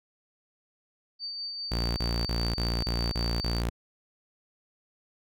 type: tone with tremolo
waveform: sine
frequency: 4600 Hz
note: D8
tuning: 37 cents flat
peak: -32 dBFS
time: 1.19-3.63 s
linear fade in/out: 50 ms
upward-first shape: sine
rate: 5 Hz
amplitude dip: 30%
type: tone bursts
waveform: sawtooth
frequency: 58.27 Hz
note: A#1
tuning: in tune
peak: -23 dBFS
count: 7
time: 1.71-3.698 s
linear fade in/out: 10 ms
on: 260 ms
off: 28 ms
effects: none